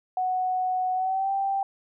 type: tone with pitch glide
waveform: sine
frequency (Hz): 740 to 784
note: F#5 to G5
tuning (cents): 0 to 0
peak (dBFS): -23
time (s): 0.17-1.63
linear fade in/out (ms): 2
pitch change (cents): +100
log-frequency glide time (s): 0.94-1.31
effects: none